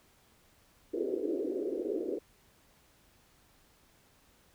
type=band-pass noise; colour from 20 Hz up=pink; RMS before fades=-34 dBFS; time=0.93-2.19 s; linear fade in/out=10 ms; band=300 to 490 Hz; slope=48 dB/octave; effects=pink hiss -65 dBFS RMS until 4.54 s